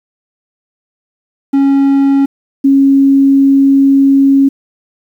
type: tone pair in turn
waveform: triangle / sine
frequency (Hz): 275.7 / 274.2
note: C#4 / C#4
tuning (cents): -9 / -19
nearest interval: unison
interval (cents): 10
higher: first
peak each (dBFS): -4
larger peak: neither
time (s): 1.53-2.26 / 2.64-4.49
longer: second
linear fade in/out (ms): 10
effects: 7-bit